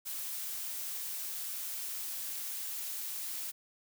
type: noise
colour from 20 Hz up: blue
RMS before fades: -39 dBFS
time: 0.05-3.52 s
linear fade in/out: 20 ms
effects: none